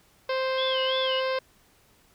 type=harmonic tone; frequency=523.3 Hz; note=C5; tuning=in tune; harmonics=1 / 2 / 3 / 4 / 5 / 6 / 7 / 8 / 9 / 10; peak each=-26 / -32 / -36 / -38 / -40 / -42 / -43 / -44 / -45 / -46 dBFS; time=0.29-1.39 s; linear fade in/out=5 ms
type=tone with vibrato; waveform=sine; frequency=3182 Hz; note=G7; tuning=25 cents sharp; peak=-28 dBFS; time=0.57-1.21 s; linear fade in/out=20 ms; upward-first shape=sine; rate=3 Hz; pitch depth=160 cents each way
effects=pink hiss -61 dBFS RMS until 2.14 s